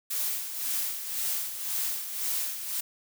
blue noise with tremolo, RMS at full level -29 dBFS, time 0.1-2.81 s, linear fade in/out 10 ms, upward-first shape sine, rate 1.9 Hz, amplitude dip 60%, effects none

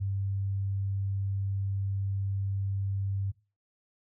sine tone, 98.1 Hz, G2, 2 cents sharp, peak -28 dBFS, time 0-3.32 s, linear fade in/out 20 ms, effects noise-tail reverb RT60 0.3 s tail -19 dB re dry

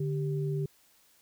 sine tone pair together, 146.83 / 392 Hz, D3 / G4, 0 / 0 cents, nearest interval octave + perfect fourth, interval 1700 cents, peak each -29 / -35 dBFS, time 0-0.66 s, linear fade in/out 5 ms, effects white hiss -64 dBFS RMS until 1.21 s

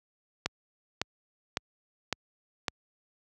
click train, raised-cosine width 0.2 ms, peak -10 dBFS, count 5, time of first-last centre 0.46-2.682 s, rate 1.8 Hz, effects high-pass 60 Hz 12 dB/octave

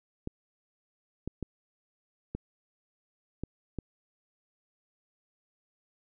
clicks, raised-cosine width 3 ms, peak -21 dBFS, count 6, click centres 0.274 / 1.276 / 1.427 / 2.35 / 3.436 / 3.787 s, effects none

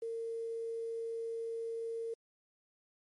sine tone with quantisation, 457.1 Hz, A#4, 34 cents flat, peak -36 dBFS, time 0.02-2.14 s, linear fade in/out 5 ms, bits 10, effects MP3 48 kbps

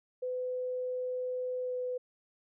sine tone with pitch glide, 504 to 500.8 Hz, B4 to B4, +35 to +24 cents, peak -32 dBFS, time 0.22-1.98 s, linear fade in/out 10 ms, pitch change -11 cents, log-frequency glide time 1.62-1.74 s, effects none

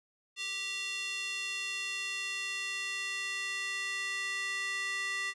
square tone with high-pass filter sweep, 392 Hz, G4, in tune, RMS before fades -36 dBFS, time 0.36-5.34 s, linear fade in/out 50 ms, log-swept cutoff 2900 to 1900 Hz, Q 2.6, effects resampled to 22050 Hz

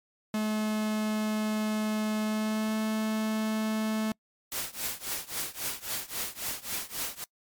45% pulse tone with pitch glide, 214.9 to 217.9 Hz, A3 to A3, -41 to -17 cents, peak -27 dBFS, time 0.34-4.12 s, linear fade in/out 2 ms, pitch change +24 cents, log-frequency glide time 2.24-2.76 s
white noise with tremolo, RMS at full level -31 dBFS, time 4.52-7.24 s, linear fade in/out 0 ms, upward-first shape triangle, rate 3.7 Hz, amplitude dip 95%
effects noise-tail reverb RT60 0.1 s tail -26 dB re dry + MP3 96 kbps

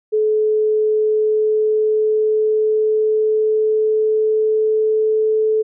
sine tone with pitch glide, 430 to 435 Hz, A4 to A4, -40 to -20 cents, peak -13 dBFS, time 0.12-5.63 s, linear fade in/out 20 ms, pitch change +20 cents, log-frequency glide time 0.97-5.36 s, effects none

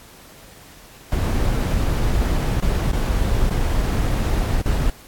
brown noise with dropouts, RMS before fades -19 dBFS, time 1.12-4.9 s, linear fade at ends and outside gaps 2 ms, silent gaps 2.602-2.623 / 2.916-2.931 / 3.497-3.506 / 4.616-4.659 s, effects pink hiss -45 dBFS RMS until 5.07 s + AAC 64 kbps

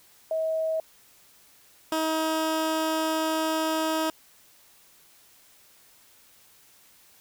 sine / 15% pulse tone pair in turn, 640 / 317.7 Hz, D#5 / D#4, +49 / +36 cents, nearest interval octave, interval 1213 cents, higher first, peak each -24 / -18 dBFS, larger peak second, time 0.31-0.8 / 1.92-4.1 s, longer second, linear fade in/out 2 ms, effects white hiss -57 dBFS RMS until 7.2 s

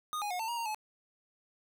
square tone with pitch steps, 1233 / 827 / 723 / 894 / 946 / 926 / 858 Hz, D#6 / G#5 / F#5 / A5 / A#5 / A#5 / A5, -16 / -8 / -40 / +27 / +25 / -12 / -44 cents, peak -34 dBFS, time 0.13-0.746 s, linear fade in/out 0 ms, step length 88 ms, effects none

